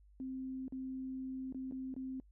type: tone with dropouts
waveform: sine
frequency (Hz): 261.6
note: C4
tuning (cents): 0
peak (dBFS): -39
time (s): 0.2-2.2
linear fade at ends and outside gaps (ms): 1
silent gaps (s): 0.681-0.723 / 1.525-1.546 / 1.712-1.722 / 1.941-1.964
effects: noise-tail reverb RT60 0.1 s tail -26 dB re dry + added 50 Hz sine -60 dBFS peak until 2.31 s